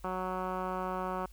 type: tone with low-pass filter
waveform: 10% pulse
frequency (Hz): 185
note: F#3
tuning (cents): 0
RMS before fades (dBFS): -35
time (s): 0.04-1.26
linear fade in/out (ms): 5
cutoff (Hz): 1300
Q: 2.1
effects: added 50 Hz sine -50 dBFS peak until 1.32 s + white hiss -64 dBFS RMS until 1.32 s